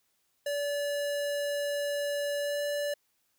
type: tone with pitch glide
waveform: square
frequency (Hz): 576 to 580.7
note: D5 to D5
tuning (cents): -34 to -20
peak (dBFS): -30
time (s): 0.46-2.94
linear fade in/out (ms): 5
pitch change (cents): +14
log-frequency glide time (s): 2.4-2.61
effects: white hiss -74 dBFS RMS until 3.38 s